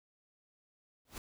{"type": "noise with exponential growth", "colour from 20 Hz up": "pink", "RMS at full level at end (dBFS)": -40, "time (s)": [1.05, 1.18], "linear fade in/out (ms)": 2, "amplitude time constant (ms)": 28, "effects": []}